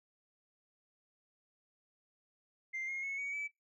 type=tone with pitch steps; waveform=sine; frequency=2093 / 2143 / 2195 / 2247 / 2301 Hz; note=C7 / C7 / C#7 / C#7 / D7; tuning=0 / +41 / -18 / +23 / -36 cents; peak=-35 dBFS; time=2.73-3.48 s; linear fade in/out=20 ms; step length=150 ms; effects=noise-tail reverb RT60 0.2 s tail -20 dB re dry + tanh soft clip ceiling -34 dBFS